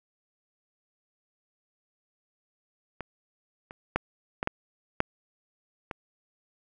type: clicks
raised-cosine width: 0.5 ms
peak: -20 / -26 / -9 / -14 / -11 / -7 / -19 dBFS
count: 7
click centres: 3.007 / 3.709 / 3.96 / 4.429 / 4.474 / 5.004 / 5.912 s
effects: none